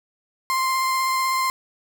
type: tone with vibrato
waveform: 35% pulse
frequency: 1048 Hz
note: C6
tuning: 2 cents sharp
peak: -18 dBFS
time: 0.5-1.5 s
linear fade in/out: 0 ms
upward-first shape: sine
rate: 16 Hz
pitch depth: 11 cents each way
effects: none